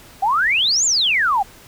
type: exponential two-way sweep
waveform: sine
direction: up then down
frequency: 740 to 7420 to 740 Hz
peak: -14 dBFS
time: 0.22-1.43 s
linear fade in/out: 10 ms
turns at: 0.85 s
effects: pink hiss -44 dBFS RMS until 1.67 s